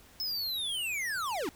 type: linear sweep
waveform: square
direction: down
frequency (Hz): 5260 to 253.2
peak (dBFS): -32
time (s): 0.2-1.49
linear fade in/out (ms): 0
effects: added 91 Hz sine -67 dBFS peak until 1.55 s + pink hiss -57 dBFS RMS until 1.55 s